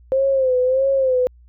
sine tone with vibrato, 523.3 Hz, C5, in tune, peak -14 dBFS, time 0.12-1.27 s, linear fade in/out 0 ms, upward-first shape sine, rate 1.6 Hz, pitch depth 73 cents each way, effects added 60 Hz sine -45 dBFS peak until 1.48 s

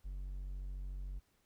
triangle tone, 46.92 Hz, F#1, 25 cents sharp, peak -38 dBFS, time 0.04-1.2 s, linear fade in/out 20 ms, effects pink hiss -75 dBFS RMS until 1.45 s

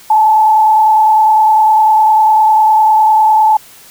sine tone with frequency modulation, 867 Hz, A5, 26 cents flat, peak -5 dBFS, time 0.1-3.57 s, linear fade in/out 5 ms, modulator 29.9 Hz, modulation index 0.61, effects white hiss -39 dBFS RMS until 3.9 s

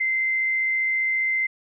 sine tone with amplitude modulation, 2076 Hz, C7, 14 cents flat, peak -19 dBFS, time 0-1.47 s, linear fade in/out 10 ms, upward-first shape sine, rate 115 Hz, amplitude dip 25%, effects none

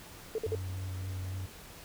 sine tone bursts, 442.2 Hz, A4, 9 cents sharp, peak -29 dBFS, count 3, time 0.35-0.551 s, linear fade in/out 2 ms, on 33 ms, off 51 ms
triangle tone with vibrato, 93.4 Hz, F#2, 17 cents sharp, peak -33 dBFS, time 0.46-1.46 s, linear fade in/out 5 ms, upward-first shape sine, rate 3.6 Hz, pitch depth 15 cents each way
effects pink hiss -50 dBFS RMS until 1.84 s

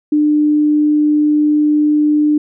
sine tone, 299.5 Hz, D4, 34 cents sharp, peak -9 dBFS, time 0.12-2.38 s, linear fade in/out 5 ms, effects none

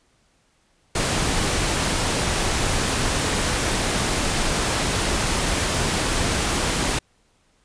pink noise, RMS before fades -22 dBFS, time 0.95-6.99 s, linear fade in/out 5 ms, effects pink hiss -63 dBFS RMS until 7.64 s + resampled to 22050 Hz

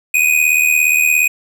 square tone with amplitude modulation, 2489 Hz, D#7, in tune, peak -8 dBFS, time 0.14-1.28 s, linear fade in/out 5 ms, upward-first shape sine, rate 77.2 Hz, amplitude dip 70%, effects none

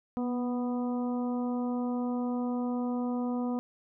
harmonic tone with a mistuned harmonic, 246.9 Hz, B3, in tune, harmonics 1 / 2 / 3 / 4 / 5, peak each -29 / -38 / -41 / -44 / -48 dBFS, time 0.17-3.59 s, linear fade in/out 0 ms, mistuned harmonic 1, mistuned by -22 cents, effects none

